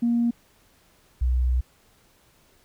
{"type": "tone pair in turn", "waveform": "sine", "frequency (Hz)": [235.9, 62.48], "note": ["A#3", "B1"], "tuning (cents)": [21, 21], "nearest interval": "octave + major seventh", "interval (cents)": 2300, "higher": "first", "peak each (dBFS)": -18, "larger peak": "neither", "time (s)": [[0.02, 0.31], [1.21, 1.61]], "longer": "second", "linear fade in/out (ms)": 10, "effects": ["tanh soft clip ceiling -14 dBFS", "pink hiss -60 dBFS RMS until 2.64 s"]}